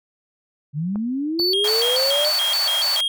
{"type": "linear sweep", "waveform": "sine", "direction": "up", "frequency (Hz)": [137.6, 622.3], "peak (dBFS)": -21, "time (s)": [0.73, 2.33], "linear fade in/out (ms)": 50}
{"type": "clicks", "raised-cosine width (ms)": 1, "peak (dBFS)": -21, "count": 2, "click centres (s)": [0.958, 1.397]}
{"type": "tone with vibrato", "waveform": "triangle", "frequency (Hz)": 3816, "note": "A#7", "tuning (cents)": 40, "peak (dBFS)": -17, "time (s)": [1.39, 3.08], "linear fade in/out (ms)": 2, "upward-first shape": "square", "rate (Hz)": 3.5, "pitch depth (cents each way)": 280}
{"type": "high-pass noise", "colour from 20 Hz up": "pink", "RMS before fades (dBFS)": -28, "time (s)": [1.64, 3.01], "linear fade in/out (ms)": 5, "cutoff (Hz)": 570, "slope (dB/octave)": 96}
{"effects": []}